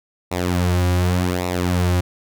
sawtooth tone with flanger, 89.6 Hz, F2, 45 cents sharp, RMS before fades -19 dBFS, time 0.31-2.01 s, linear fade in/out 10 ms, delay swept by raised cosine 0.63 to 4.63 ms, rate 0.87 Hz, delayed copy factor -0.7, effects none

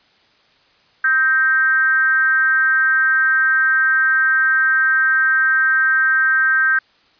sine tone with frequency modulation, 1570 Hz, G6, 2 cents sharp, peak -12 dBFS, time 1.04-6.79 s, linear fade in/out 5 ms, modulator 283 Hz, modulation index 0.54, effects white hiss -55 dBFS RMS until 7.19 s + resampled to 11025 Hz

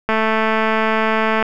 click train, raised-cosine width 0.5 ms, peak -3 dBFS, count 295, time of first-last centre 0.09-1.426 s, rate 220 Hz, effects none

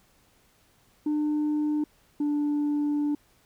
sine tone pair in turn, 300 / 293.5 Hz, D4 / D4, +37 / -1 cents, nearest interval unison, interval 38 cents, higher first, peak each -21 dBFS, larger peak neither, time 1.06-1.84 / 2.2-3.15 s, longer second, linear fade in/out 5 ms, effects tanh soft clip ceiling -22 dBFS + pink hiss -63 dBFS RMS until 3.45 s

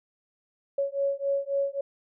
sine beating tone pair, 554.4 / 558.1 Hz, C#5 / C#5, 0 / +12 cents, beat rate 3.7 Hz, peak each -28 dBFS, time 0.78-1.81 s, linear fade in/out 5 ms, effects none

